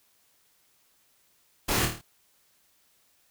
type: noise with echo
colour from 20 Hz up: pink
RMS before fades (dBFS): -27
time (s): 1.68-1.86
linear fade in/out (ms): 10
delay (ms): 26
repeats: 6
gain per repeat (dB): -4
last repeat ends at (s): 2.016
effects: white hiss -66 dBFS RMS until 3.3 s